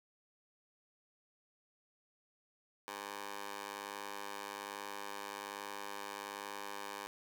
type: tone with high-pass filter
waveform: 15% pulse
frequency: 101.2 Hz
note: G#2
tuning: 44 cents flat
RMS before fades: -45 dBFS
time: 2.88-7.07 s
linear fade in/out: 0 ms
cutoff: 720 Hz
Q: 1.3
effects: none